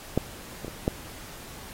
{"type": "clicks", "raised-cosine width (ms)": 2, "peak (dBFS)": [-8, -21, -23, -9], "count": 4, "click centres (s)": [0.176, 0.647, 0.681, 0.879], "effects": ["pink hiss -44 dBFS RMS until 1.73 s", "AAC 48 kbps"]}